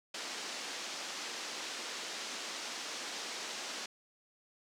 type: band-pass noise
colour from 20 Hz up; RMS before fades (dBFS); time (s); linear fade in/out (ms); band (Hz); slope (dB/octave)
white; -42; 0.14-3.86; 5; 230 to 6400; 24
effects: none